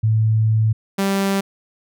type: tone pair in turn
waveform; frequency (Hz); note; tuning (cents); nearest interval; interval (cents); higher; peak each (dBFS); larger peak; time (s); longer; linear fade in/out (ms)
sine / sawtooth; 110 / 196; A2 / G3; 0 / 0; minor seventh; 1000; second; -13; neither; 0.03-0.73 / 0.98-1.41; first; 10
effects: none